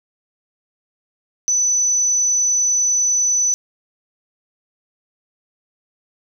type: tone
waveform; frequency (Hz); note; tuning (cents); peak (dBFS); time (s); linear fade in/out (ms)
sine; 5990; F#8; +20; -14; 1.48-3.54; 0
effects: 8-bit